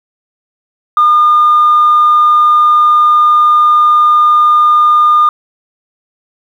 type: tone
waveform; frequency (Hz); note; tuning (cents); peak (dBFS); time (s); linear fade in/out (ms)
sine; 1213; D#6; -44; -3; 0.97-5.29; 2
effects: tanh soft clip ceiling -1 dBFS + 7-bit